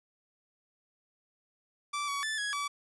sawtooth tone with pitch steps, 1165 / 1130 / 1752 / 1667 / 1148 Hz, D6 / C#6 / A6 / G#6 / D6, -14 / +33 / -8 / +6 / -40 cents, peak -28 dBFS, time 1.93-2.68 s, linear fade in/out 10 ms, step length 150 ms, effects resampled to 24000 Hz

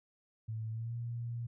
sine tone with pitch glide, 110.8 to 118.07 Hz, A2 to A#2, +13 to +23 cents, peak -36 dBFS, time 0.48-1.47 s, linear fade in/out 10 ms, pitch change +110 cents, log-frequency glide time 0.71-0.95 s, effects none

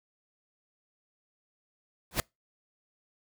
pink noise with exponential growth, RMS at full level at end -22 dBFS, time 2.11-2.2 s, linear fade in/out 1 ms, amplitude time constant 19 ms, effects noise-tail reverb RT60 0.2 s tail -26 dB re dry

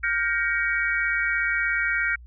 sine chord, G half-diminished seventh, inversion third, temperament just, 1411.2 / 1568 / 1881.6 / 2258 Hz, F6 / G6 / Bb6 / Db7, +18 / 0 / +16 / +31 cents, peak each -27 dBFS, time 0.03-2.16 s, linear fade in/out 10 ms, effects added 60 Hz sine -42 dBFS peak until 2.26 s

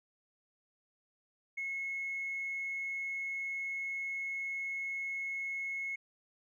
triangle tone with tanh clipping, 2179 Hz, C#7, 30 cents flat, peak -35 dBFS, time 1.57-5.96 s, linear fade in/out 10 ms, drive 4 dB, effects none

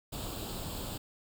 pink noise with comb filter, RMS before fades -39 dBFS, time 0.12-0.98 s, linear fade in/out 10 ms, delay 0.25 ms, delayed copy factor +0.7, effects none

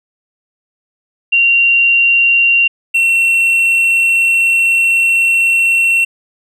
sine / triangle tone pair in turn, 2762 / 2716 Hz, F7 / F7, -20 / -49 cents, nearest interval unison, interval 29 cents, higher first, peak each -7 dBFS, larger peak neither, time 1.32-2.68 / 2.94-6.05 s, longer second, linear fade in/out 10 ms, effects none

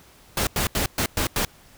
pink noise bursts at uneven times, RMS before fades -23 dBFS, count 6, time 0.37-0.47 / 0.56-0.67 / 0.75-0.86 / 0.98-1.06 / 1.17-1.27 / 1.36-1.45 s, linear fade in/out 2 ms, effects pink hiss -52 dBFS RMS until 1.77 s

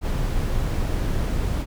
brown noise, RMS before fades -23 dBFS, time 0.01-1.66 s, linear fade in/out 50 ms, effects none

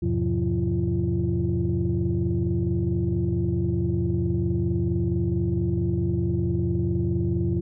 sine tone cluster, 82.5 / 102.1 / 126.6 / 176.8 / 342 Hz, E2 / G#2 / B2 / F3 / F4, +2 / -29 / +43 / +22 / -36 cents, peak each -27 dBFS, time 0.02-7.61 s, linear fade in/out 10 ms, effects tanh soft clip ceiling -14 dBFS

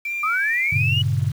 sine tone with vibrato, 2337 Hz, D7, 9 cents flat, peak -23 dBFS, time 0.05-0.72 s, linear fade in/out 5 ms, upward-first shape sine, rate 2.3 Hz, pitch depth 36 cents each way
sine linear sweep, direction up, 1195 to 2960 Hz, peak -19 dBFS, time 0.23-1.02 s, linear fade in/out 5 ms
sine chord, G diminished, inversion none, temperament just, 98 / 117.6 / 141.12 Hz, G2 / Bb2 / Db3, 0 / +16 / +31 cents, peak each -22 dBFS, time 0.72-1.32 s, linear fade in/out 10 ms
effects tanh soft clip ceiling -8 dBFS + 7-bit

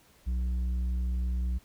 sine tone with tanh clipping, 61.74 Hz, B1, in tune, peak -28 dBFS, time 0.26-1.59 s, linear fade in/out 20 ms, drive 6 dB, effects pink hiss -61 dBFS RMS until 1.64 s

